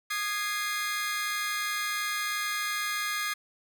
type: chord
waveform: sawtooth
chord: Ab major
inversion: second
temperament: equal with one note detuned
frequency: 1230.2 / 1661.2 / 2093 Hz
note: Eb6 / Ab6 / C7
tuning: -20 / 0 / 0 cents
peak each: -30 dBFS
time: 0.1-3.34 s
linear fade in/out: 10 ms
effects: none